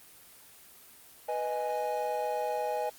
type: chord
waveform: triangle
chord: G# minor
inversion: first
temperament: equal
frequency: 493.9 / 622.3 / 830.6 Hz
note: B4 / D#5 / G#5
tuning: 0 / 0 / 0 cents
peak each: -33 / -32 / -31 dBFS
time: 1.28-2.9 s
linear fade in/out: 10 ms
effects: white hiss -54 dBFS RMS until 2.98 s + Opus 24 kbps